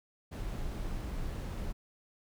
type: noise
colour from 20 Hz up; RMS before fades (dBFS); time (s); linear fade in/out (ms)
brown; -37; 0.31-1.73; 20
effects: none